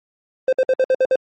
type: tone bursts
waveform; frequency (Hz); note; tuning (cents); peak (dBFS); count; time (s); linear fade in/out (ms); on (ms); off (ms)
triangle; 520; C5; -11; -10; 7; 0.48-1.157; 2; 47; 58
effects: MP3 32 kbps